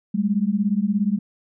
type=beating tone pair; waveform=sine; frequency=196 / 213 Hz; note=G3 / G#3; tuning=0 / +44 cents; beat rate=17 Hz; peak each=-21 dBFS; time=0.14-1.19 s; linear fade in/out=10 ms; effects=none